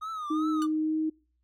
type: tone with vibrato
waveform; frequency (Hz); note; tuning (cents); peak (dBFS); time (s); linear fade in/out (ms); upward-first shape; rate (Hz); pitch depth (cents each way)
triangle; 1244.5; D#6; 0; -31; 0.01-0.67; 20; triangle; 2.6; 120
type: tone with pitch glide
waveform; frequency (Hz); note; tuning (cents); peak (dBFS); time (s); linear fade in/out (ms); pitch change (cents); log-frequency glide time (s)
sine; 311.1 to 314; D#4 to D#4; 0 to +16; -25; 0.3-1.1; 10; +16; 0.8-0.98
type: tone with exponential decay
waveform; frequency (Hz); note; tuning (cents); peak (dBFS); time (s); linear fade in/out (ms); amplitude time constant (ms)
10% pulse; 1480; F#6; 0; -27; 0.62-0.69; 0; 15
effects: noise-tail reverb RT60 0.4 s tail -26 dB re dry + added 60 Hz sine -70 dBFS peak until 1.43 s